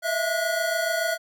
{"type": "tone cluster", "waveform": "square", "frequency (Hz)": [644, 671, 1453], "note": ["E5", "E5", "F#6"], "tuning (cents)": [-41, 31, -32], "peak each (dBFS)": [-29, -28, -28], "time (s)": [0.02, 1.18], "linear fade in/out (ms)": 50, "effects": []}